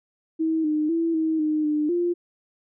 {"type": "tone with pitch steps", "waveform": "sine", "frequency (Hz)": [321, 304.9, 331.4, 318.7, 306.8, 300.9, 348.7], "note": ["E4", "D#4", "E4", "D#4", "D#4", "D4", "F4"], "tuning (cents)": [-46, -35, 9, 42, -24, 42, -3], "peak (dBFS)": -20, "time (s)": [0.39, 2.14], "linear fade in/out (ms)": 20, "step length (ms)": 250, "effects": []}